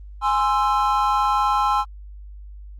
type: chord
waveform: triangle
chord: Ab augmented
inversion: none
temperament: equal with one note detuned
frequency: 830.6 / 1046.5 / 1327.7 Hz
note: Ab5 / C6 / E6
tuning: 0 / 0 / +12 cents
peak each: -19 / -19 / -21 dBFS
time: 0.21-1.85 s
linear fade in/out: 50 ms
effects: added 50 Hz sine -36 dBFS peak until 2.79 s + Opus 24 kbps